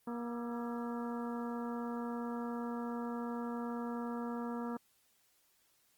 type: harmonic tone with a mistuned harmonic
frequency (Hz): 237.3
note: A#3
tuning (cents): +31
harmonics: 1 / 2 / 3 / 4 / 5 / 6 / 7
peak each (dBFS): -38 / -44 / -49 / -47 / -50 / -52 / -57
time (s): 0.07-4.77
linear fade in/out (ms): 5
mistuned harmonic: 6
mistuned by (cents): -97
effects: white hiss -72 dBFS RMS until 5.97 s + Opus 24 kbps